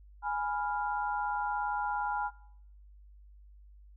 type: chord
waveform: sine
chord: F diminished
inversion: first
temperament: equal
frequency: 830.6 / 987.8 / 1396.9 Hz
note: Ab5 / Cb6 / F6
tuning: 0 / 0 / 0 cents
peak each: -32 / -36 / -37 dBFS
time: 0.22-2.31 s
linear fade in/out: 50 ms
effects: noise-tail reverb RT60 0.7 s tail -21 dB re dry + added 50 Hz sine -52 dBFS peak until 3.96 s